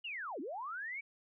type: linear two-way sweep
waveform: sine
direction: down then up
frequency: 2960 to 244.5 to 2315 Hz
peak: -39 dBFS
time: 0.04-1.01 s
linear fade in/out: 10 ms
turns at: 0.4 s
effects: none